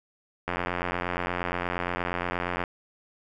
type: click train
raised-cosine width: 0.5 ms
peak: -13 dBFS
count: 192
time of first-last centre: 0.48-2.638 s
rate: 88.5 Hz
effects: none